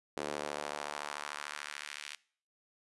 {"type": "tone with high-pass filter sweep", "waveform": "sawtooth", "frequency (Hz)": 73.6, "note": "D2", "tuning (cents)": 4, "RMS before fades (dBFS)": -41, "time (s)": [0.17, 2.15], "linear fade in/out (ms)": 0, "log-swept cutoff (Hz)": [390, 2500], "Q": 1.3, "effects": ["noise-tail reverb RT60 0.5 s tail -22 dB re dry", "resampled to 24000 Hz"]}